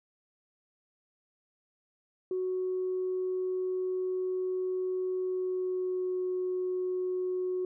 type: tone with pitch glide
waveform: sine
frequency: 370 to 366.8 Hz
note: F#4 to F#4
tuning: 0 to -15 cents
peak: -28 dBFS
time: 2.31-7.65 s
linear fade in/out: 2 ms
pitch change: -15 cents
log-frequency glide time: 5.19-6.24 s
effects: tanh soft clip ceiling -24 dBFS